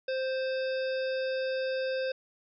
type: harmonic tone with a mistuned harmonic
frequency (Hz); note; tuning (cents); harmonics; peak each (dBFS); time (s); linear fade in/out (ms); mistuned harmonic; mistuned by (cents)
523.3; C5; 0; 1 / 3 / 5 / 7 / 9 / 10; -29 / -39 / -43 / -46 / -48 / -49; 0.08-2.12; 5; 10; -35
effects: none